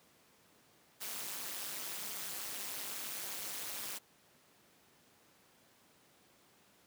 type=noise with amplitude modulation; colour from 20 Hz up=white; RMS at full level=-38 dBFS; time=1-3.99 s; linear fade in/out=20 ms; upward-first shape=sine; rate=207 Hz; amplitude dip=100%; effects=pink hiss -66 dBFS RMS until 6.86 s + high-pass 150 Hz 12 dB/octave